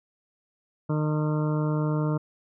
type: harmonic tone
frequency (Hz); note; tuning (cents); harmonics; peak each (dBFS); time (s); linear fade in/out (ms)
152.4; D#3; -36; 1 / 2 / 3 / 4 / 6 / 7 / 8 / 9; -24 / -30 / -34 / -36 / -40 / -41 / -42 / -43; 0.89-2.18; 10
effects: none